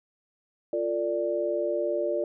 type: chord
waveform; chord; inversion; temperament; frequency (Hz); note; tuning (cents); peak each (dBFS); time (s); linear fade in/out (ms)
sine; D minor; first; equal with one note detuned; 349.2 / 449.5 / 587.3; F4 / A4 / D5; 0 / +37 / 0; -30 / -32 / -27; 0.73-2.24; 2
effects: none